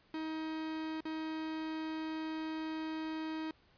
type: tone with dropouts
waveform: 45% pulse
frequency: 316.1 Hz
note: D#4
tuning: 27 cents sharp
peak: -37 dBFS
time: 0.14-3.51 s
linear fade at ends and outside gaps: 2 ms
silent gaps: 1.006-1.053 s
effects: pink hiss -67 dBFS RMS until 3.77 s + resampled to 11025 Hz